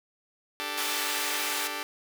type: chord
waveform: 5% pulse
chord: D suspended fourth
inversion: none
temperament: just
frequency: 293.7 / 391.6 / 440.5 Hz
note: D4 / G4 / A4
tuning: 0 / -2 / +2 cents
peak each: -26 dBFS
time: 0.6-1.83 s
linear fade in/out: 0 ms
type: high-pass noise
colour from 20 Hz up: pink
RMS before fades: -32 dBFS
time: 0.77-1.68 s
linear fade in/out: 10 ms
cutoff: 1500 Hz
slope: 12 dB/octave
effects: none